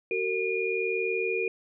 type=tone cluster; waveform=sine; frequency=376.5 / 457 / 2432 Hz; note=F#4 / A#4 / D#7; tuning=+30 / -34 / -40 cents; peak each=-30 dBFS; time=0.11-1.48 s; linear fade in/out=2 ms; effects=none